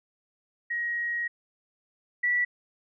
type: tone pair in turn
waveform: sine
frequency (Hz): 1892 / 1953.1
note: A#6 / B6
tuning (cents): +25 / -20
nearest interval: minor second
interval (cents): 55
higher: second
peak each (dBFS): -27 / -22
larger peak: second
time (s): 0.7-1.28 / 2.23-2.45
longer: first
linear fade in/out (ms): 10
effects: none